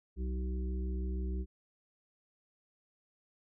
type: harmonic tone with a mistuned harmonic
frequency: 63.2 Hz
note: B1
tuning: 41 cents sharp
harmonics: 1 / 3 / 5 / 6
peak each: -33 / -43 / -48 / -47 dBFS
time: 0.16-1.46 s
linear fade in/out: 50 ms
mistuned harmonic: 5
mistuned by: -17 cents
effects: none